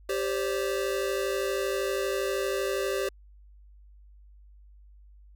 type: chord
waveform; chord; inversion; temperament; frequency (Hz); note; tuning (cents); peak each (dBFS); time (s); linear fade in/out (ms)
square; G suspended fourth; none; equal with one note detuned; 392 / 523.3 / 575.9; G4 / C5 / D5; 0 / 0 / -34; -30 / -33 / -35; 0.09-3.09; 5
effects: added 50 Hz sine -50 dBFS peak until 5.35 s

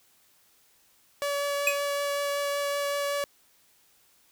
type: tone with vibrato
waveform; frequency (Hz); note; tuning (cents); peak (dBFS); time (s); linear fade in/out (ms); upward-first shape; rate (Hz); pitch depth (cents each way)
sawtooth; 570; C#5; +48; -23; 1.22-3.24; 0; triangle; 5.3; 9
type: tone with exponential decay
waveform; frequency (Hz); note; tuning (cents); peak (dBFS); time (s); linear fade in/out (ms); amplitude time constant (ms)
square; 2510; D#7; +15; -18; 1.67-1.79; 2; 26
effects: white hiss -63 dBFS RMS until 4.31 s

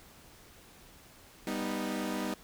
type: chord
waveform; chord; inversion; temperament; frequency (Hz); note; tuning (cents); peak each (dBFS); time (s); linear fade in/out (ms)
sawtooth; G augmented; none; equal with one note detuned; 197.93 / 246.9 / 311.1; G3 / B3 / D#4; +17 / 0 / 0; -33; 1.47-2.34; 2
effects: pink hiss -56 dBFS RMS until 2.43 s

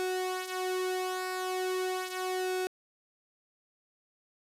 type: tone with flanger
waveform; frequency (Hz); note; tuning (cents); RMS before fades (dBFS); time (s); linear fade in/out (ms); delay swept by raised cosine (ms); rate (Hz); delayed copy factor
sawtooth; 370; F#4; 0; -33; 0-2.67; 0; 1.7 to 5.1; 0.39; -0.6
effects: resampled to 32000 Hz + 9-bit

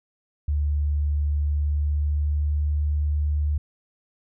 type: tone with pitch glide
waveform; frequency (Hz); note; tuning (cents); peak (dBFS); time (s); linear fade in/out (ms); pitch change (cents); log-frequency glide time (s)
sine; 73.4 to 74.25; D2 to D2; 0 to +20; -20; 0.48-3.58; 5; +20; 1.39-2.75
effects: none

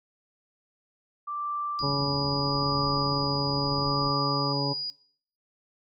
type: tone with tremolo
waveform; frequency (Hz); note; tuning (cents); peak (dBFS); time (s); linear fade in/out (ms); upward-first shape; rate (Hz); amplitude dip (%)
sine; 1174.7; D6; 0; -28; 1.27-4.53; 10; sine; 0.79; 65
type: tone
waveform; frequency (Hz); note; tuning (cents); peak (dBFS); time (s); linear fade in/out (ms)
sine; 4897; D#8; -28; -31; 1.79-4.9; 0
type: low-pass noise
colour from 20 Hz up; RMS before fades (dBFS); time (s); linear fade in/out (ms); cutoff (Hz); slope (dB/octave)
pink; -42; 1.8-4.11; 10; 350; 48
type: harmonic tone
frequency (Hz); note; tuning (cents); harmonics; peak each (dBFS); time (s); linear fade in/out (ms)
140.7; C#3; +26; 1 / 2 / 3 / 4 / 6 / 7; -29 / -32 / -34 / -35 / -37 / -37; 1.82-4.74; 20
effects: noise-tail reverb RT60 0.5 s tail -18 dB re dry

